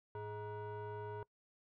sine tone with frequency modulation, 420 Hz, G#4, 19 cents sharp, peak -40 dBFS, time 0.15-1.23 s, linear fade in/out 2 ms, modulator 527 Hz, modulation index 1.2, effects noise-tail reverb RT60 0.1 s tail -24 dB re dry + tanh soft clip ceiling -40 dBFS

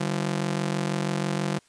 sawtooth ring-modulated tone, 171.5 Hz, F3, 31 cents flat, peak -18 dBFS, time 0-1.59 s, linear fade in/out 10 ms, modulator 23.1 Hz, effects white hiss -61 dBFS RMS until 1.68 s + resampled to 22050 Hz

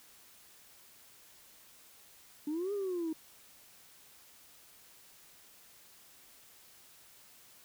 sine exponential two-way sweep, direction up then down, 288.5 to 415.3 to 312.1 Hz, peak -31 dBFS, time 2.47-3.13 s, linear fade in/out 5 ms, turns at 2.73 s, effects tanh soft clip ceiling -30 dBFS + white hiss -59 dBFS RMS until 7.64 s

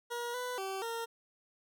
20% pulse tone with pitch steps, 477.1 / 496.9 / 385.3 / 460.6 Hz, A#4 / B4 / G4 / A#4, +40 / +11 / -30 / -21 cents, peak -31 dBFS, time 0.1-1.06 s, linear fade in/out 20 ms, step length 240 ms, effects none

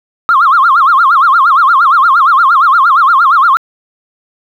sine tone with vibrato, 1215 Hz, D#6, 42 cents flat, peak -3 dBFS, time 0.29-3.57 s, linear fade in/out 0 ms, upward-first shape sine, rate 8.6 Hz, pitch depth 260 cents each way, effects tanh soft clip ceiling 0 dBFS + 7-bit

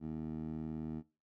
15% pulse tone with band-pass filter, 78.4 Hz, D#2, 14 cents sharp, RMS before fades -41 dBFS, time 0-1.03 s, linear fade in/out 50 ms, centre 240 Hz, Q 1.6, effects noise-tail reverb RT60 0.3 s tail -18 dB re dry

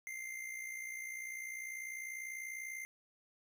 square tone with amplitude modulation, 2093 Hz, C7, in tune, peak -40 dBFS, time 0.07-2.85 s, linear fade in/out 0 ms, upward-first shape sine, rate 60.1 Hz, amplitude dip 60%, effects none

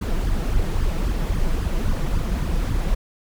brown noise with flanger, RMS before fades -21 dBFS, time 0.01-2.95 s, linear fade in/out 10 ms, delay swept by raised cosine 0.61 to 6.11 ms, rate 3.7 Hz, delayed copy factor +0.85, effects none

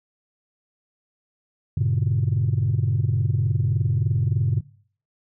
sine chord, G diminished, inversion none, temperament just, 98 / 117.6 / 141.12 Hz, G2 / Bb2 / Db3, 0 / +16 / +31 cents, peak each -22 dBFS, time 1.77-4.61 s, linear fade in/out 5 ms, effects noise-tail reverb RT60 0.5 s tail -19 dB re dry + tanh soft clip ceiling -13 dBFS

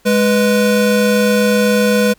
square tone pair together, 207.7 / 493.9 Hz, G#3 / B4, 0 / 0 cents, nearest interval octave + minor third, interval 1500 cents, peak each -14 / -14 dBFS, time 0.05-2.14 s, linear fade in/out 20 ms, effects pink hiss -53 dBFS RMS until 2.18 s

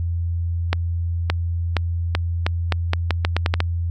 accelerating click train, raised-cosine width 0.3 ms, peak -3 dBFS, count 13, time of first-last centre 0.73-3.604 s, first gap 570 ms, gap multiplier 0.82, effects added 85 Hz sine -20 dBFS peak until 3.9 s

